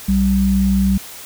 sine tone pair together, 64.4 / 192.98 Hz, C2 / G3, -27 / -27 cents, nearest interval octave + perfect fifth, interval 1900 cents, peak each -18 / -13 dBFS, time 0.08-0.98 s, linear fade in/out 10 ms, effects white hiss -35 dBFS RMS until 1.25 s

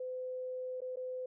sine tone with dropouts, 509 Hz, C5, 48 cents flat, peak -37 dBFS, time 0-1.26 s, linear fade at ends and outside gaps 5 ms, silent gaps 0.806-0.817 / 0.959-0.969 s, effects none

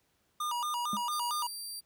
square tone with vibrato, 1078 Hz, C#6, 49 cents flat, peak -32 dBFS, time 0.4-1.47 s, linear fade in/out 5 ms, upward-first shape square, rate 4.4 Hz, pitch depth 200 cents each way
triangle tone with exponential decay, 207.7 Hz, G#3, in tune, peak -28 dBFS, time 0.93-1.04 s, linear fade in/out 2 ms, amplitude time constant 23 ms
20% pulse tone, 4699 Hz, D8, in tune, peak -33 dBFS, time 1.11-1.81 s, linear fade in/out 20 ms
effects pink hiss -73 dBFS RMS until 1.85 s + high-pass 60 Hz 12 dB/octave

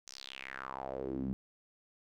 sawtooth tone with band-pass filter sweep, 66.4 Hz, C2, 26 cents sharp, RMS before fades -41 dBFS, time 0.07-1.33 s, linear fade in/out 0 ms, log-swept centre 6300 to 190 Hz, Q 4.3, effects none

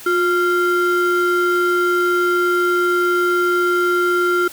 triangle ring-modulated tone, 870 Hz, A5, 20 cents flat, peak -9 dBFS, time 0.06-4.48 s, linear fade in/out 5 ms, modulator 514 Hz, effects white hiss -37 dBFS RMS until 4.52 s

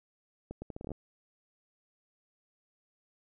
accelerating click train, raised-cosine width 2 ms, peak -27 dBFS, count 10, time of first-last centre 0.51-0.917 s, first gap 110 ms, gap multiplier 0.75, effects none

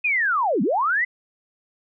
sine linear two-way sweep, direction down then up, 2542 to 173.3 to 2059 Hz, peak -18 dBFS, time 0.04-1.05 s, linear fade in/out 10 ms, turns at 0.62 s, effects none

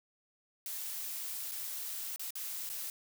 blue noise with dropouts, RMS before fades -40 dBFS, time 0.66-2.9 s, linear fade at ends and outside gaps 1 ms, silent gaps 1.513-1.518 / 2.161-2.195 / 2.306-2.354 / 2.692-2.699 s, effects none

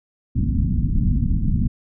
pink low-pass noise, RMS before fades -19 dBFS, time 0.35-1.68 s, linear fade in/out 10 ms, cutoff 250 Hz, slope 48 dB/octave, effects none

